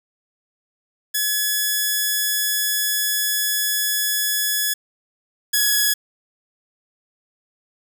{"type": "tone pair in turn", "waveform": "5% pulse", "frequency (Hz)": [1700, 1683.4], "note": ["G#6", "G#6"], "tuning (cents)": [40, 23], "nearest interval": "unison", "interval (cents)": 17, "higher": "first", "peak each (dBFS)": [-8, -5], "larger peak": "second", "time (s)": [[1.14, 4.74], [5.53, 5.94]], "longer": "first", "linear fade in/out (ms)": 10, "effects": []}